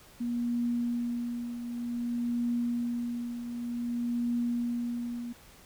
sine tone with tremolo, 238.9 Hz, A#3, 43 cents sharp, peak -26 dBFS, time 0.2-5.33 s, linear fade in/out 10 ms, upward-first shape triangle, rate 0.54 Hz, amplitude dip 65%, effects pink hiss -55 dBFS RMS until 5.65 s

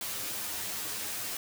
white noise with comb filter, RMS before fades -36 dBFS, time 0.01-1.37 s, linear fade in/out 2 ms, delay 9.7 ms, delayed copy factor +0.9, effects none

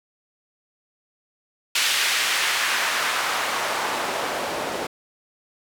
white noise with band-pass filter sweep, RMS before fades -24 dBFS, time 1.75-4.87 s, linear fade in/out 5 ms, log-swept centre 2800 to 470 Hz, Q 1, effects none

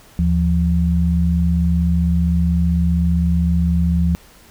sine tone pair together, 76.6 / 172.31 Hz, D#2 / F3, -27 / -23 cents, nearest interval octave + major second, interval 1404 cents, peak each -16 dBFS, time 0.19-4.15 s, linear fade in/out 0 ms, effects pink hiss -47 dBFS RMS until 4.5 s

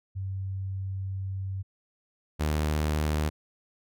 sine / sawtooth tone pair in turn, 96 / 76.2 Hz, G2 / D#2, -36 / -36 cents, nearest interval major third, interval 400 cents, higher first, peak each -30 / -21 dBFS, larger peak second, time 0.15-1.63 / 2.39-3.3 s, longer first, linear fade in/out 20 ms, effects none

